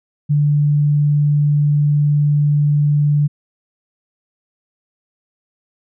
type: tone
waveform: sine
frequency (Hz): 146.83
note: D3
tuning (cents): 0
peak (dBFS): -11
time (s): 0.29-3.28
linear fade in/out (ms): 20
effects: none